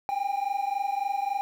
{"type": "tone pair together", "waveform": "triangle", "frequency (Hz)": [788, 811.6], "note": ["G5", "G#5"], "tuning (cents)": [9, -40], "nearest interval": "minor second", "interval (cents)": 51, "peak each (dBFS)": -27, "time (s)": [0.09, 1.41], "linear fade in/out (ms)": 0, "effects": ["9-bit"]}